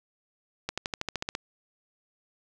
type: accelerating click train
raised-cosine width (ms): 0.2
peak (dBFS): -13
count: 10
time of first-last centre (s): 0.69-1.351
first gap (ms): 86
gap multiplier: 0.96
effects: none